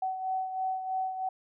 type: beating tone pair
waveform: sine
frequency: 754 / 757.1 Hz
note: F#5 / F#5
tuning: +32 / +40 cents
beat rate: 3.1 Hz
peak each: -30 / -38 dBFS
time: 0.02-1.29 s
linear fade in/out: 5 ms
effects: none